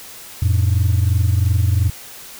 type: tone pair together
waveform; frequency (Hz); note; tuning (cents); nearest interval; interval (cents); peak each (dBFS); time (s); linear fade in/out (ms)
sine; 88 / 110.87; F2 / A2; +14 / +14; major third; 400; -13 / -15; 0.42-1.9; 5
effects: tanh soft clip ceiling -9 dBFS + white hiss -37 dBFS RMS until 2.39 s